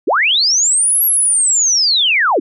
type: linear two-way sweep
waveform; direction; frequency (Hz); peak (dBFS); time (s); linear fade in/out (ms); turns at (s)
sine; up then down; 231.1 to 11640 to 231.1; -10; 0.07-2.4; 10; 1.04
effects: none